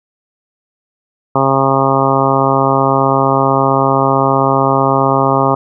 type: harmonic tone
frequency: 135.5 Hz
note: C#3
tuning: 39 cents flat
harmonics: 1 / 2 / 3 / 4 / 5 / 6 / 7 / 8 / 9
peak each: -18 / -18 / -18 / -18 / -18 / -18 / -18 / -18 / -18 dBFS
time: 1.35-5.55 s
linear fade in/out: 5 ms
effects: none